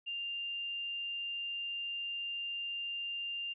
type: tone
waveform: sine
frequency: 2794 Hz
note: F7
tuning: in tune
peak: -36 dBFS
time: 0.06-3.54 s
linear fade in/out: 20 ms
effects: none